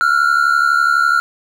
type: tone pair together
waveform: triangle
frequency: 1357 / 1429 Hz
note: E6 / F6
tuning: +50 / +39 cents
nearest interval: minor second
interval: 89 cents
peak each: -12 dBFS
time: 0.01-1.2 s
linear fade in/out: 0 ms
effects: none